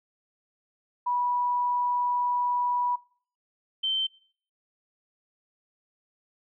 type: tone pair in turn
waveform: sine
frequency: 978 / 3105 Hz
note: B5 / G7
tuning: -17 / -17 cents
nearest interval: octave + minor sixth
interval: 2000 cents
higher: second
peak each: -24 dBFS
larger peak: neither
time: 1.06-2.96 / 3.83-4.07 s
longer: first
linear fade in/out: 10 ms
effects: noise-tail reverb RT60 0.5 s tail -22 dB re dry